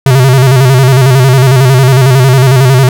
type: tone with vibrato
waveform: square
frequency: 130.9 Hz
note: C3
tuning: 1 cent sharp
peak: -3 dBFS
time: 0.06-2.89 s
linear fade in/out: 2 ms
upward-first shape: square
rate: 11 Hz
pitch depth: 71 cents each way
effects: none